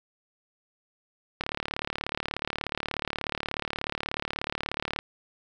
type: click train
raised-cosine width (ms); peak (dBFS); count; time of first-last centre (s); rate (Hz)
0.3; -13; 132; 1.41-4.989; 36.6
effects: none